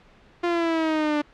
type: exponential sweep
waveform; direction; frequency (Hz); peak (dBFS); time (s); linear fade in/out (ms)
sawtooth; down; 350 to 293.7; -17; 0.43-1.22; 10
effects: pink hiss -54 dBFS RMS until 1.33 s + low-pass 3000 Hz 12 dB/octave